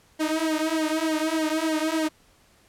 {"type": "tone with flanger", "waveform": "sawtooth", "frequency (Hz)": 315.8, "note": "D#4", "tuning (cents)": 26, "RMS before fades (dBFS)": -25, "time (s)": [0.19, 2.09], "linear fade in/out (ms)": 20, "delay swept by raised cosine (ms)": [0.77, 4.27], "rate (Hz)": 3.3, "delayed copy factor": -1, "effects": ["pink hiss -59 dBFS RMS until 2.68 s", "low-pass 12000 Hz 12 dB/octave"]}